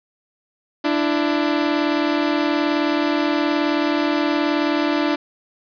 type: tone pair together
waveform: sawtooth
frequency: 294.9 / 333.8 Hz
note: D4 / E4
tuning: +7 / +22 cents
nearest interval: major second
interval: 215 cents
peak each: -15 / -18 dBFS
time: 0.84-5.16 s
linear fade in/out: 10 ms
effects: resampled to 11025 Hz + 7-bit